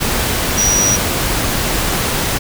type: tone in noise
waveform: sine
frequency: 5800 Hz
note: F#8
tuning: 35 cents flat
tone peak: -12 dBFS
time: 0.57-0.97 s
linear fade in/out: 20 ms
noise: pink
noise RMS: -17 dBFS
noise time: 0-2.39 s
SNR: +2 dB
effects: none